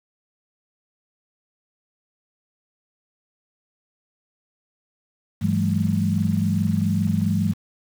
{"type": "tone cluster", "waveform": "sine", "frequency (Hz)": [101, 166.2, 191, 213.5], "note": ["G#2", "E3", "G3", "G#3"], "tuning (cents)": [-48, 15, -45, 48], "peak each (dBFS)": -24, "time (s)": [5.41, 7.54], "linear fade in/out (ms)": 20, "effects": ["7-bit"]}